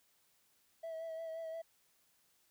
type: tone with vibrato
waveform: triangle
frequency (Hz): 651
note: E5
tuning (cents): -22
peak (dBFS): -38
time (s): 0.83-1.62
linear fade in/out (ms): 10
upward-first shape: sine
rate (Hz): 5.7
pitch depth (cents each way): 26
effects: tanh soft clip ceiling -35 dBFS + white hiss -73 dBFS RMS until 2.5 s